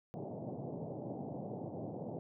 pink band-pass noise, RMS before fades -43 dBFS, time 0.14-2.19 s, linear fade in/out 0 ms, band 110 to 770 Hz, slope 48 dB/octave, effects none

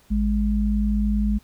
sine tone pair together, 54.93 / 207.7 Hz, A1 / G#3, -2 / 0 cents, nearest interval octave + major seventh, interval 2302 cents, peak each -21 / -21 dBFS, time 0.1-1.39 s, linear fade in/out 20 ms, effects pink hiss -57 dBFS RMS until 1.43 s

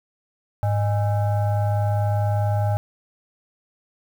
sine tone with frequency modulation, 103.83 Hz, G#2, in tune, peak -18 dBFS, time 0.63-2.77 s, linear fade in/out 0 ms, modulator 717 Hz, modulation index 0.62, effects 8-bit

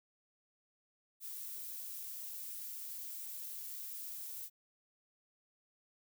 violet noise, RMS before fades -45 dBFS, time 1.2-4.5 s, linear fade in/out 50 ms, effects none

